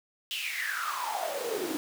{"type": "noise with high-pass filter sweep", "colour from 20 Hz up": "pink", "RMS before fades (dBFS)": -33, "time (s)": [0.31, 1.77], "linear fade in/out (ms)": 0, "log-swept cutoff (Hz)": [3100, 290], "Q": 9.4, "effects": []}